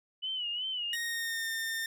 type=tone with vibrato; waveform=sine; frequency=2960 Hz; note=F#7; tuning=in tune; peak=-32 dBFS; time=0.22-0.96 s; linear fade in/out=20 ms; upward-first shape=sine; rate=2.7 Hz; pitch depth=82 cents each way
type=tone with pitch glide; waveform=sawtooth; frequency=1864.7 to 1812.7 Hz; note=A#6 to A#6; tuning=0 to -49 cents; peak=-29 dBFS; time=0.93-1.86 s; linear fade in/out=2 ms; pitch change=-49 cents; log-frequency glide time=1.03-1.5 s
effects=none